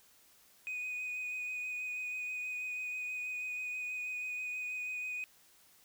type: tone with vibrato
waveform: sine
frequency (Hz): 2489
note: D#7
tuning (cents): 0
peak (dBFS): -34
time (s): 0.67-5.24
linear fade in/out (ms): 0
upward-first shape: sine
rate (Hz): 6.2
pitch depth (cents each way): 16
effects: tanh soft clip ceiling -35 dBFS + white hiss -64 dBFS RMS until 5.84 s